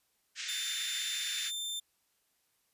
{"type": "band-pass noise", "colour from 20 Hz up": "pink", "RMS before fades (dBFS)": -40, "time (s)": [0.35, 1.52], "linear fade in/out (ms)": 50, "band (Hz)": [1600, 7400], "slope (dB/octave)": 48}
{"type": "tone", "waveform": "sawtooth", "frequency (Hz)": 3574, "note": "A7", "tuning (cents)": 26, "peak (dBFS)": -32, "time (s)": [0.48, 1.8], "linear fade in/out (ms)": 10}
{"effects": ["white hiss -75 dBFS RMS until 2.73 s", "resampled to 32000 Hz"]}